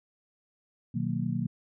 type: chord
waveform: sine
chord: B major seventh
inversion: none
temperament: just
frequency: 123.47 / 154.34 / 185.21 / 231.5 Hz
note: B2 / D#3 / F#3 / A#3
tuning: 0 / -14 / +2 / -12 cents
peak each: -33 dBFS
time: 0.94-1.47 s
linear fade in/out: 10 ms
effects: none